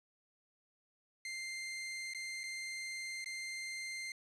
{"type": "tone with dropouts", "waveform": "sawtooth", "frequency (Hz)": 2093, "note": "C7", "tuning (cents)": 0, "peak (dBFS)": -37, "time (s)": [1.25, 4.12], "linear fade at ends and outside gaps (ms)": 2, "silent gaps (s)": [[2.136, 2.147], [2.434, 2.438], [3.244, 3.259]], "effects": ["resampled to 22050 Hz", "12-bit"]}